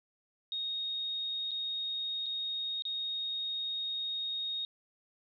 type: tone with dropouts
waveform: sine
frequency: 3729 Hz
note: A#7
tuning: in tune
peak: -33 dBFS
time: 0.52-4.65 s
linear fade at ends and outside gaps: 1 ms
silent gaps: 1.509-1.515 / 2.26-2.264 / 2.822-2.852 s
effects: none